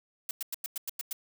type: noise bursts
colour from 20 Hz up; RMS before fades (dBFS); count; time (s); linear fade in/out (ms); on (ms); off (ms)
blue; -34; 8; 0.29-1.129; 2; 20; 97
effects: none